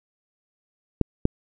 clicks, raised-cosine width 3 ms, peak -5 dBFS, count 2, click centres 1.013 / 1.254 s, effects none

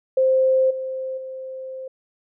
sine tone with level steps, 523.3 Hz, C5, in tune, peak -14 / -25 / -30 dBFS, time 0.17-1.88 s, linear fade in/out 5 ms, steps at 0.7 / 1.17 s, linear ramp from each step 10 ms, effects none

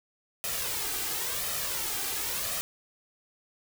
white noise with flanger, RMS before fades -32 dBFS, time 0.44-2.61 s, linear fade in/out 0 ms, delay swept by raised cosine 1.6 to 2.55 ms, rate 0.94 Hz, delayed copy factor +0.55, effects none

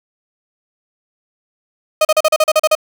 35% pulse tone bursts, 622.3 Hz, D#5, in tune, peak -7 dBFS, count 10, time 2.01-2.752 s, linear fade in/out 5 ms, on 40 ms, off 38 ms, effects none

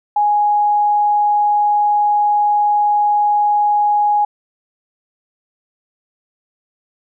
sine tone, 830.6 Hz, G#5, in tune, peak -11 dBFS, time 0.16-4.25 s, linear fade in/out 5 ms, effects none

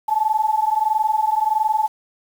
sine tone pair together, 855.5 / 877 Hz, A5 / A5, -49 / -6 cents, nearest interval unison, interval 43 cents, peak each -19 dBFS, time 0.08-1.88 s, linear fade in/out 10 ms, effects 7-bit

